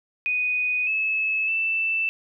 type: tone with pitch steps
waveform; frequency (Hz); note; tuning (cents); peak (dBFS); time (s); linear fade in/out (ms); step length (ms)
sine; 2487 / 2597 / 2654; D#7 / E7 / E7; -1 / -26 / +11; -21; 0.26-2.09; 0; 610
effects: none